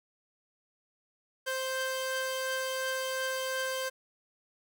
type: tone pair together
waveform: sawtooth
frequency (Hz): 523.6 / 1568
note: C5 / G6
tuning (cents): +1 / 0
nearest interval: octave + perfect fifth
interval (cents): 1899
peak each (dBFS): -29 / -32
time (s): 1.46-3.9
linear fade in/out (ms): 20
effects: none